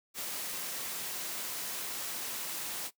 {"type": "noise", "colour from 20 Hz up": "white", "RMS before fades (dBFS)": -38, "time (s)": [0.14, 2.91], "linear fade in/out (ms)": 50, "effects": ["noise-tail reverb RT60 0.1 s tail -18 dB re dry", "high-pass 150 Hz 12 dB/octave"]}